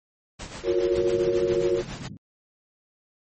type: noise with tremolo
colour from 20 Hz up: pink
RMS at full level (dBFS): -35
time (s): 0.39-2.08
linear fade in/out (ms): 10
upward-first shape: triangle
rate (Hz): 7.3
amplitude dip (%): 70
type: chord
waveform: sine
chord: Gb major seventh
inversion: third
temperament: equal with one note detuned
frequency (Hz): 349.2 / 362.8 / 466.2 / 554.4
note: F4 / Gb4 / Bb4 / Db5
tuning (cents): 0 / -34 / 0 / 0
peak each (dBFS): -28 / -23 / -26 / -29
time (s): 0.63-1.83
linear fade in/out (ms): 50
type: band-pass noise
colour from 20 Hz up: pink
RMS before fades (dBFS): -39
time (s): 0.96-2.17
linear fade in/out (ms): 0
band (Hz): 120 to 220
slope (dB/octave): 24
effects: MP3 32 kbps